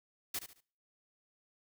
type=noise with echo; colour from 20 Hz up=white; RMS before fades=-37 dBFS; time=0.34-0.39 s; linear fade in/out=5 ms; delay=72 ms; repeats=3; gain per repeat=-10 dB; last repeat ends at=0.606 s; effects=noise-tail reverb RT60 0.5 s tail -25 dB re dry